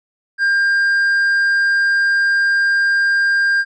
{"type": "tone with tanh clipping", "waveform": "triangle", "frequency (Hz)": 1600, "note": "G6", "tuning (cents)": 35, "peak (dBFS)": -13, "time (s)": [0.38, 3.65], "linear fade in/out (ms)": 50, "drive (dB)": 8, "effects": []}